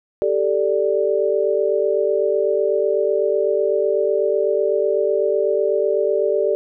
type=chord; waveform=sine; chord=G suspended second; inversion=none; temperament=equal; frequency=392 / 440 / 587.3 Hz; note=G4 / A4 / D5; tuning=0 / 0 / 0 cents; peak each=-20 dBFS; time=0.22-6.55 s; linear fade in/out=0 ms; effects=none